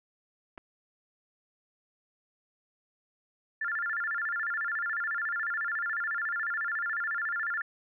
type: clicks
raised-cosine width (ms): 0.5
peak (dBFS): -35 / -29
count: 2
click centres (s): 0.576 / 0.579
type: tone with vibrato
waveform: sine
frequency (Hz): 1568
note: G6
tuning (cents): 0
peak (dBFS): -29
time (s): 3.61-7.62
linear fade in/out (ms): 5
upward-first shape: square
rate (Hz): 14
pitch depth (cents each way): 200
effects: none